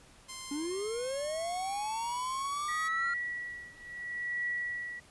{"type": "tone with pitch glide", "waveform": "5% pulse", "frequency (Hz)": [1046.5, 1121.6], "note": ["C6", "C#6"], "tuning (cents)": [0, 20], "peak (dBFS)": -29, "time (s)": [0.28, 2.89], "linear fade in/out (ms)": 20, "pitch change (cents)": 120, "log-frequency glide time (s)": [0.47, 1.97]}
{"type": "linear sweep", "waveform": "triangle", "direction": "up", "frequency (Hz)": [277.2, 1396.9], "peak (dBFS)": -31, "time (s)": [0.51, 3.14], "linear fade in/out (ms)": 5}
{"type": "tone with tremolo", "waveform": "sine", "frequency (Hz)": 1937, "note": "B6", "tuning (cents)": -34, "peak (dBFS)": -30, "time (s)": [2.68, 5], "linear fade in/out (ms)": 10, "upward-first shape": "triangle", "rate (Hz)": 0.7, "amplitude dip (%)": 95}
{"effects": ["pink hiss -58 dBFS RMS until 5.1 s", "resampled to 24000 Hz"]}